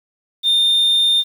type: tone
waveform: sine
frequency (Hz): 3624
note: A#7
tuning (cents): -50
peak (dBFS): -9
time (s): 0.43-1.24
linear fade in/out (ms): 50
effects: tanh soft clip ceiling -11 dBFS + 7-bit